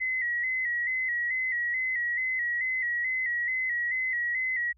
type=tone with vibrato; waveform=sine; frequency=1975.5 Hz; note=B6; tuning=in tune; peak=-26 dBFS; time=0-4.73 s; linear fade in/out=20 ms; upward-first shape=square; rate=2.3 Hz; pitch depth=55 cents each way; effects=added 60 Hz sine -60 dBFS peak until 4.77 s